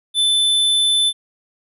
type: tone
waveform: square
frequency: 3520 Hz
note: A7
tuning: in tune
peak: -14 dBFS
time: 0.14-1.13 s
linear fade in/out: 50 ms
effects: resampled to 32000 Hz